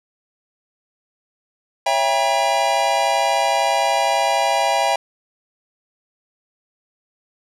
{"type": "chord", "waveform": "square", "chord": "C# diminished seventh", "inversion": "none", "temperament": "just", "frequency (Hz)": [554.4, 665.2, 798.3, 957.9], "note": ["C#5", "E5", "G5", "Bb5"], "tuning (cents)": [0, 16, 31, 47], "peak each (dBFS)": [-26, -22, -20, -23], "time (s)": [1.86, 4.96], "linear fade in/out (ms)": 5, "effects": ["low-pass 8000 Hz 12 dB/octave"]}